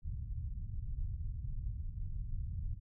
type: low-pass noise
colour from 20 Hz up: pink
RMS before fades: -39 dBFS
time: 0.02-2.8 s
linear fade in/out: 50 ms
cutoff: 110 Hz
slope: 24 dB/octave
effects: none